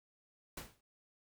pink noise with exponential decay, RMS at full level -41 dBFS, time 0.57-0.81 s, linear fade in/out 5 ms, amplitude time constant 51 ms, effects none

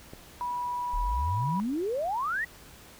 click, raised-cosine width 2 ms, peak -29 dBFS, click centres 0.135 s
sine tone, 977 Hz, B5, 19 cents flat, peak -29 dBFS, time 0.41-1.6 s, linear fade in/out 0 ms
sine exponential sweep, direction up, 33.28 to 1975.5 Hz, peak -27 dBFS, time 0.93-2.45 s, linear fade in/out 10 ms
effects pink hiss -51 dBFS RMS until 2.99 s

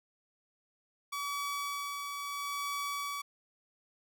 sawtooth tone with tremolo, 1141 Hz, C#6, 50 cents sharp, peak -30 dBFS, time 1.12-3.22 s, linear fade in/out 10 ms, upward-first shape sine, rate 0.76 Hz, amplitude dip 35%, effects none

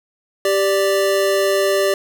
square tone pair together, 392 / 587.3 Hz, G4 / D5, 0 / 0 cents, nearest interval perfect fifth, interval 700 cents, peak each -18 dBFS, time 0.45-1.94 s, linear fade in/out 2 ms, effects 9-bit

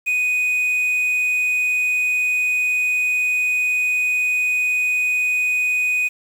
triangle tone with quantisation, 2489 Hz, D#7, in tune, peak -15 dBFS, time 0.06-6.09 s, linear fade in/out 20 ms, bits 7, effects none

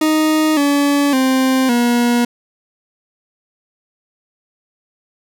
40% pulse tone with pitch steps, 311.1 / 285.3 / 261.6 / 239.9 Hz, D#4 / C#4 / C4 / A#3, 0 / +50 / 0 / +50 cents, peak -11 dBFS, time 0.01-2.25 s, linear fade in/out 5 ms, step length 560 ms, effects none

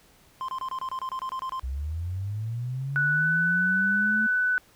triangle tone bursts, 1045 Hz, C6, 2 cents flat, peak -27 dBFS, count 12, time 0.41-1.595 s, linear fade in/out 0 ms, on 74 ms, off 27 ms
sine linear sweep, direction up, 61.74 to 220 Hz, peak -28 dBFS, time 1.63-4.27 s, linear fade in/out 10 ms
sine tone with pitch glide, 1480 to 1495.5 Hz, F#6 to F#6, 0 to +18 cents, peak -21 dBFS, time 2.96-4.58 s, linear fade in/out 0 ms, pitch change +18 cents, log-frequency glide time 3.13-3.26 s
effects pink hiss -58 dBFS RMS until 4.75 s

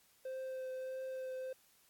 triangle tone with vibrato, 520 Hz, C5, 11 cents flat, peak -38 dBFS, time 0.25-1.53 s, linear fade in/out 5 ms, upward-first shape triangle, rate 1.6 Hz, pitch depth 13 cents each way, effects white hiss -69 dBFS RMS until 1.89 s + AAC 64 kbps

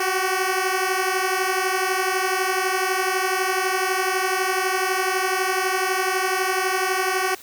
10% pulse beating tone pair, 370 / 382 Hz, F#4 / G4, 0 / -45 cents, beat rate 12 Hz, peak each -15 dBFS, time 0-7.35 s, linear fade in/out 5 ms, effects white hiss -44 dBFS RMS until 7.42 s

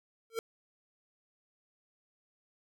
square tone with exponential growth, 454 Hz, A#4, 46 cents flat, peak -29 dBFS, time 0.3-0.39 s, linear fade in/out 1 ms, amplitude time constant 19 ms, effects none

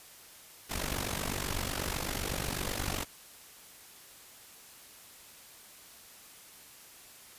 pink noise with amplitude modulation, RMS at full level -31 dBFS, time 0.69-3.05 s, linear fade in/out 20 ms, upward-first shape sine, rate 48 Hz, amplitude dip 80%, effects white hiss -53 dBFS RMS until 7.38 s + resampled to 32000 Hz

